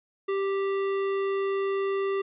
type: tone with tanh clipping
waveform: sine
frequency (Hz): 392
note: G4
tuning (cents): 0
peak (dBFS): -27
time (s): 0.28-2.22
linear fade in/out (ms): 10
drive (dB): 17
effects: resampled to 8000 Hz